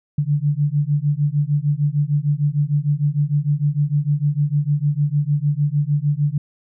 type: beating tone pair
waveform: sine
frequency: 143 / 149.6 Hz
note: D3 / D3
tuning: -46 / +32 cents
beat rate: 6.6 Hz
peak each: -19 dBFS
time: 0.18-6.38 s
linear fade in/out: 5 ms
effects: none